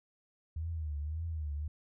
sine tone with vibrato, 77.78 Hz, D#2, in tune, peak -34 dBFS, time 0.56-1.68 s, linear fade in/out 5 ms, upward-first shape triangle, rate 1.8 Hz, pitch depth 140 cents each way, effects none

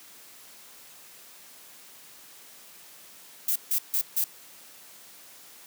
violet noise bursts, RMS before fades -25 dBFS, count 4, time 3.48-4.242 s, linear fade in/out 5 ms, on 78 ms, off 150 ms, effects white hiss -50 dBFS RMS until 5.66 s + high-pass 150 Hz 12 dB/octave

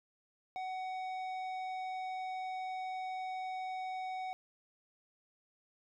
sine tone with tanh clipping, 748 Hz, F#5, 19 cents sharp, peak -39 dBFS, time 0.56-4.33 s, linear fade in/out 0 ms, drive 11 dB, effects none

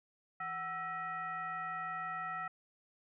sine tone with frequency modulation, 1323 Hz, E6, 6 cents sharp, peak -37 dBFS, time 0.4-2.48 s, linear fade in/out 5 ms, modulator 580 Hz, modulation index 1, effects none

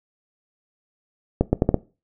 accelerating click train, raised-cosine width 2 ms, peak -3 dBFS, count 5, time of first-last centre 1.41-1.743 s, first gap 120 ms, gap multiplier 0.76, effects noise-tail reverb RT60 0.3 s tail -19 dB re dry

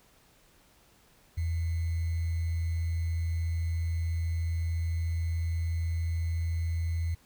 sine tone with sample-and-hold, 83.1 Hz, E2, 15 cents sharp, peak -27 dBFS, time 1.37-7.15 s, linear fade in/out 10 ms, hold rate 2100 Hz, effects pink hiss -62 dBFS RMS until 7.25 s

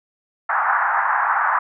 pink band-pass noise, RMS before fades -19 dBFS, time 0.49-1.59 s, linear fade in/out 5 ms, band 800 to 1700 Hz, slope 48 dB/octave, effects none

